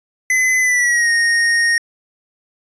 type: tone with pitch glide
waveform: square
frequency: 2027 to 1858.8 Hz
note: B6 to A#6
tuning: +45 to -5 cents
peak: -13 dBFS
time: 0.3-1.78 s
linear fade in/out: 2 ms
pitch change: -150 cents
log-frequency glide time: 0.6-1.1 s
effects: resampled to 22050 Hz